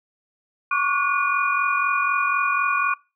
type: tone cluster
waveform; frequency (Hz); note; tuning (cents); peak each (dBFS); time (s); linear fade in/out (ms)
sine; 1106 / 1150 / 1452 / 2445; C#6 / D6 / F#6 / D#7; -4 / -37 / -33 / -31; -24; 0.71-2.94; 5
effects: noise-tail reverb RT60 0.3 s tail -24 dB re dry

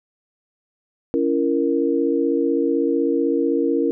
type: chord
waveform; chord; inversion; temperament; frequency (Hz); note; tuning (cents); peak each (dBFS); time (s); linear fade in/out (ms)
sine; A# diminished; first; just; 279.7 / 335.6 / 466.2; C#4 / E4 / A#4; +16 / +31 / 0; -21; 1.14-3.91; 0
effects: none

